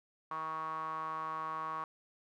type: tone with band-pass filter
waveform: sawtooth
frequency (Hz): 158.8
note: D#3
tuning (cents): +36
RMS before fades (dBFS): -39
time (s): 0.31-1.84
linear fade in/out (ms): 2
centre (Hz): 1100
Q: 8.9
effects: none